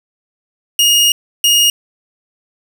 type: tone pair in turn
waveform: sawtooth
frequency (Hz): 2860 / 2860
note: F7 / F7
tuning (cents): +41 / +41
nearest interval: unison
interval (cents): 0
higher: neither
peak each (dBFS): -5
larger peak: neither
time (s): 0.79-1.12 / 1.44-1.7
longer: first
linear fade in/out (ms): 2
effects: none